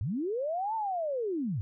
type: linear two-way sweep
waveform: sine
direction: up then down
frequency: 83.1 to 910 to 87.9 Hz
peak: -29 dBFS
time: 0.01-1.61 s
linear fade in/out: 0 ms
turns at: 0.75 s
effects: none